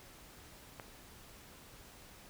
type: click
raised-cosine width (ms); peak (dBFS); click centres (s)
0.5; -29; 0.798
effects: pink hiss -56 dBFS RMS until 2.29 s